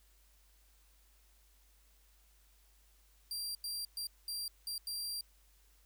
sawtooth tone bursts at uneven times, 4736 Hz, D8, 14 cents sharp, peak -35 dBFS, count 6, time 3.31-3.55 / 3.64-3.85 / 3.97-4.07 / 4.28-4.48 / 4.67-4.78 / 4.87-5.21 s, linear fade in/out 2 ms, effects added 50 Hz sine -65 dBFS peak until 5.85 s + white hiss -70 dBFS RMS until 5.85 s

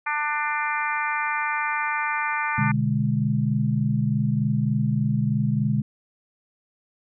harmonic tone, 297.8 Hz, D4, 24 cents sharp, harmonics 3 / 4 / 5 / 6 / 7 / 8, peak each -28 / -29 / -30 / -31 / -31 / -32 dBFS, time 0.06-2.72 s, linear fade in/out 10 ms
sine chord, G# diminished, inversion first, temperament equal, 123.47 / 146.83 / 207.7 Hz, B2 / D3 / G#3, 0 / 0 / 0 cents, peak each -24 dBFS, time 2.58-5.82 s, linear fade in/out 5 ms
effects none

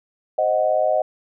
sine chord, C diminished, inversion none, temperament equal, 523.3 / 622.3 / 740 Hz, C5 / Eb5 / Gb5, 0 / 0 / 0 cents, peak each -24 / -18 / -22 dBFS, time 0.38-1.02 s, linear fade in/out 5 ms, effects none

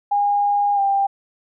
sine tone with pitch glide, 815 to 792.3 Hz, G#5 to G5, -33 to +18 cents, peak -15 dBFS, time 0.11-1.07 s, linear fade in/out 10 ms, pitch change -49 cents, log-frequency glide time 0.75-0.8 s, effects none

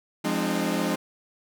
sawtooth chord, F minor seventh, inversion none, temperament equal with one note detuned, 174.61 / 207.7 / 261.6 / 303.1 Hz, F3 / Ab3 / C4 / Eb4, 0 / 0 / 0 / -45 cents, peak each -26 / -25 / -27 / -25 dBFS, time 0.24-0.96 s, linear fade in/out 10 ms, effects none

